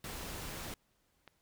pink noise, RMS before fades -43 dBFS, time 0.04-0.74 s, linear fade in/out 2 ms
click, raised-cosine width 0.3 ms, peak -35 dBFS, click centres 1.277 s
effects pink hiss -75 dBFS RMS until 1.41 s

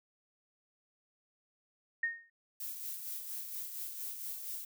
sine tone with exponential decay, 1847 Hz, A#6, 16 cents flat, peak -27 dBFS, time 2.03-2.3 s, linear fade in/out 5 ms, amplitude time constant 57 ms
violet noise with tremolo, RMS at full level -40 dBFS, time 2.6-4.65 s, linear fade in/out 5 ms, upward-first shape sine, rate 4.3 Hz, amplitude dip 45%
effects none

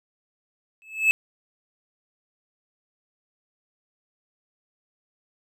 triangle tone with exponential growth, 2605 Hz, E7, 21 cents flat, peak -10 dBFS, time 0.82-1.11 s, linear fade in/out 0 ms, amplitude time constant 61 ms, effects none

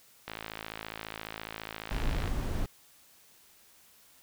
click train, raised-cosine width 0.3 ms, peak -21 dBFS, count 110, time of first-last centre 0.28-2.276 s, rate 54.6 Hz
brown noise, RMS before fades -31 dBFS, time 1.91-2.66 s, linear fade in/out 2 ms
effects white hiss -60 dBFS RMS until 4.22 s

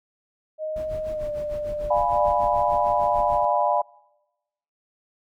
sine tone with pitch glide, 622.3 to 595.9 Hz, D#5 to D5, 0 to +25 cents, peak -26 dBFS, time 0.58-2.31 s, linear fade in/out 50 ms, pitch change -75 cents, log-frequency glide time 1.11-1.3 s
brown noise with tremolo, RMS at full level -35 dBFS, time 0.76-3.45 s, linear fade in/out 2 ms, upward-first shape sine, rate 6.7 Hz, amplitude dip 80%
sine chord, D diminished seventh, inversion none, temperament equal with one note detuned, 593.5 / 698.5 / 830.6 / 987.8 Hz, D5 / F5 / Ab5 / Cb6, +18 / 0 / 0 / 0 cents, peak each -24 dBFS, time 1.9-3.82 s, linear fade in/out 10 ms
effects noise-tail reverb RT60 1.0 s tail -25 dB re dry

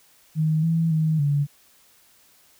sine tone with pitch steps, 156.6 / 164.2 / 157.6 / 143.9 Hz, D#3 / E3 / D#3 / D3, +11 / -6 / +23 / -35 cents, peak -18 dBFS, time 0.35-1.47 s, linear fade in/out 50 ms, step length 280 ms, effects white hiss -57 dBFS RMS until 2.59 s

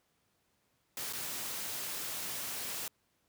white noise with dropouts, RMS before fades -39 dBFS, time 0.97-2.88 s, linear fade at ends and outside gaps 2 ms, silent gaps 1.127-1.133 s, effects pink hiss -75 dBFS RMS until 3.28 s + high-pass 80 Hz 12 dB/octave

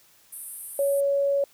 pink band-pass noise, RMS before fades -39 dBFS, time 0.32-1.01 s, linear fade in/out 10 ms, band 8700 to 13000 Hz, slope 96 dB/octave
sine tone, 560 Hz, C#5, 18 cents sharp, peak -20 dBFS, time 0.79-1.44 s, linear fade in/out 2 ms
effects white hiss -58 dBFS RMS until 1.53 s

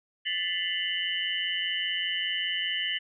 sine tone cluster, 1764 / 2002 / 2107 / 2839 / 3017 Hz, A6 / B6 / C7 / F7 / F#7, +4 / +23 / +12 / +28 / +33 cents, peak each -35 / -35 / -39 / -35 / -30 dBFS, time 0.25-2.99 s, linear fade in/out 20 ms, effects none

